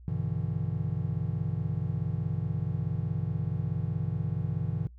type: chord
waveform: triangle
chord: E minor seventh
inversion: first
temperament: just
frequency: 98.89 / 123.61 / 148.33 / 164.81 Hz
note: G2 / B2 / D3 / E3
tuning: +16 / +2 / +18 / 0 cents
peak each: -32 dBFS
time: 0.08-4.87 s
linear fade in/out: 0 ms
effects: noise-tail reverb RT60 0.1 s tail -23 dB re dry + added 60 Hz sine -47 dBFS peak until 4.98 s